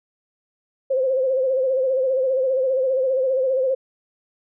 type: tone with vibrato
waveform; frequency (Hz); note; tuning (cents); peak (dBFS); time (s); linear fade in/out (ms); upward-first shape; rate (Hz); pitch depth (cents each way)
sine; 523.3; C5; 0; -17; 0.9-3.75; 10; sine; 15; 60
effects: none